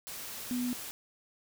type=tone in noise; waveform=sine; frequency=246.9 Hz; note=B3; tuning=in tune; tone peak=-30 dBFS; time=0.51-0.73 s; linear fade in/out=0 ms; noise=white; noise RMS=-42 dBFS; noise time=0.07-0.91 s; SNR=+9 dB; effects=none